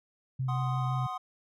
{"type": "tone with vibrato", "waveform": "sine", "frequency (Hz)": 130, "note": "C3", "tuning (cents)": -11, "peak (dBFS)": -28, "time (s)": [0.39, 1.07], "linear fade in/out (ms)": 10, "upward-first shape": "sine", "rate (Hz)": 5.9, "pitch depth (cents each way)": 15}
{"type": "chord", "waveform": "triangle", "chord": "C diminished", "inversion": "second", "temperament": "equal with one note detuned", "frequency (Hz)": [742.6, 1046.5, 1244.5], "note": ["Gb5", "C6", "Eb6"], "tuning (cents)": [6, 0, 0], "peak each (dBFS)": -36, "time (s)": [0.48, 1.18], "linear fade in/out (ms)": 10}
{"effects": []}